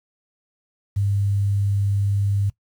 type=tone with quantisation; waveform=sine; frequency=100.1 Hz; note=G2; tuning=37 cents sharp; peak=-18 dBFS; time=0.96-2.5 s; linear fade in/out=10 ms; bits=8; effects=noise-tail reverb RT60 0.1 s tail -19 dB re dry